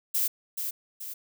violet noise with echo, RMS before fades -26 dBFS, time 0.14-0.28 s, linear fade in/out 10 ms, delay 430 ms, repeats 2, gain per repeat -6 dB, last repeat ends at 1.14 s, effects none

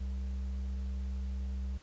sine tone with hard clipping, 65.41 Hz, C2, in tune, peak -35 dBFS, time 0-1.78 s, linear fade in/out 10 ms, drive 5 dB, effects pink hiss -60 dBFS RMS until 1.82 s + resampled to 16000 Hz

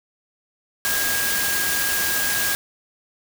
sine tone in noise, 1631 Hz, G#6, 32 cents flat, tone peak -25 dBFS, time 0.85-2.55 s, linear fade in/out 0 ms, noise white, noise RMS -23 dBFS, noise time 0.85-2.55 s, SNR -5 dB, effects none

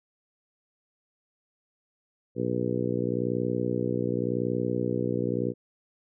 harmonic tone, 60.9 Hz, B1, 24 cents flat, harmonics 2 / 3 / 4 / 5 / 6 / 7 / 8, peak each -33 / -33 / -33 / -33 / -33 / -33 / -33 dBFS, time 2.35-5.54 s, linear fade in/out 50 ms, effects none

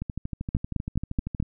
two click trains, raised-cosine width 5 ms, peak -12 / -18 dBFS, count 5 / 19, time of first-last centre 0.55-1.401 / 0.02-1.426 s, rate 4.7 / 12.8 Hz, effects none

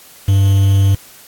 triangle tone with quantisation, 98 Hz, G2, in tune, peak -6 dBFS, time 0.28-0.95 s, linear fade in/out 5 ms, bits 5, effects white hiss -41 dBFS RMS until 1.27 s + AAC 64 kbps

